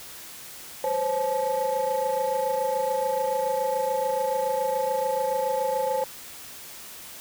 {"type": "tone cluster", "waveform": "sine", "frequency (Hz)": [513, 540, 863], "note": ["C5", "C#5", "A5"], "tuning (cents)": [-34, -45, -34], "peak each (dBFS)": -26, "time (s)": [0.84, 6.04], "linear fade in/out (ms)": 2, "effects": ["tanh soft clip ceiling -18 dBFS", "white hiss -42 dBFS RMS until 7.2 s"]}